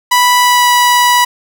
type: tone with pitch glide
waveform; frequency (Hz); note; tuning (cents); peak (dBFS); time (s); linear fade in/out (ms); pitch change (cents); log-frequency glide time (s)
sawtooth; 986 to 978.6; B5 to B5; -3 to -16; -3; 0.11-1.25; 10; -13; 0.41-0.69
effects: none